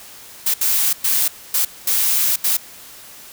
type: noise bursts at uneven times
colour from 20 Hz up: blue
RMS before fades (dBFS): -17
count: 6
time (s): 0.46-0.54 / 0.61-0.93 / 1.04-1.28 / 1.54-1.65 / 1.87-2.36 / 2.44-2.57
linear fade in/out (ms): 5
effects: white hiss -40 dBFS RMS until 3.32 s